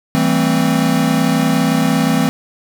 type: chord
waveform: square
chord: A minor seventh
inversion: second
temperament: equal with one note detuned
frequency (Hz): 164.81 / 196 / 224.1 / 261.6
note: E3 / G3 / A3 / C4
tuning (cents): 0 / 0 / +32 / 0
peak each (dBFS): -18 / -22 / -19 / -17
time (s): 0.15-2.29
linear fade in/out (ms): 0
effects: none